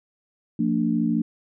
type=chord; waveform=sine; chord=Bb major; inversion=second; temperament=equal with one note detuned; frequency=174.61 / 228 / 293.7 Hz; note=F3 / Bb3 / D4; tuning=0 / -38 / 0 cents; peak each=-26 / -22 / -25 dBFS; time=0.59-1.22 s; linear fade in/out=5 ms; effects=none